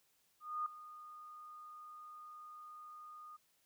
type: tone with ADSR envelope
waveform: sine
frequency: 1227 Hz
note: D#6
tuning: 25 cents flat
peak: -34 dBFS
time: 0.4-3.37 s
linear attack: 260 ms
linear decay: 3 ms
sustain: -16 dB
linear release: 14 ms
effects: white hiss -75 dBFS RMS until 3.65 s